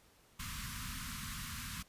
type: band-stop noise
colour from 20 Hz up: pink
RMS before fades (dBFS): -43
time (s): 0.39-1.83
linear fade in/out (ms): 10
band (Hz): 260 to 1000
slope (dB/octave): 96
effects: pink hiss -66 dBFS RMS until 1.88 s + resampled to 32000 Hz